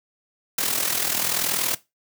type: noise with amplitude modulation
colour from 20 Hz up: white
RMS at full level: -21 dBFS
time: 0.58-1.75 s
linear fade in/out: 5 ms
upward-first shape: sine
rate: 40.8 Hz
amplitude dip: 65%
effects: noise-tail reverb RT60 0.2 s tail -17 dB re dry + high-pass 100 Hz 12 dB/octave